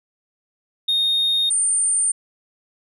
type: tone pair in turn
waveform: sine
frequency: 3698 / 8954 Hz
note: A#7 / C#9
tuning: -15 / +16 cents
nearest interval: octave + minor third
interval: 1531 cents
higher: second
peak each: -14 dBFS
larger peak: neither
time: 0.88-1.5 / 1.5-2.12 s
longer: neither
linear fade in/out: 10 ms
effects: tanh soft clip ceiling -15 dBFS